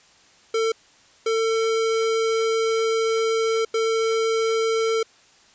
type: tone bursts at uneven times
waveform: square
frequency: 448.7 Hz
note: A4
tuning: 34 cents sharp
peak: -20 dBFS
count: 3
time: 0.54-0.72 / 1.26-3.65 / 3.74-5.03 s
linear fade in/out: 5 ms
effects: white hiss -54 dBFS RMS until 5.54 s + resampled to 16000 Hz